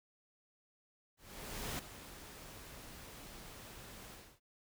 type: noise with ADSR envelope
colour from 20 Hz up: pink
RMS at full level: -40 dBFS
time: 1.17-4.4 s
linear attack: 620 ms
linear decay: 4 ms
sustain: -12 dB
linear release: 280 ms
effects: none